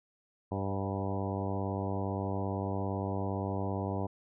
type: harmonic tone with a mistuned harmonic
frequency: 97.6 Hz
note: G2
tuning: 7 cents flat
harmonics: 1 / 2 / 3 / 4 / 5 / 6 / 7 / 8 / 9 / 10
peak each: -35 / -38 / -40 / -41 / -42 / -43 / -43 / -44 / -45 / -45 dBFS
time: 0.51-4.07 s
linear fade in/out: 10 ms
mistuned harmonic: 6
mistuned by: +21 cents
effects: none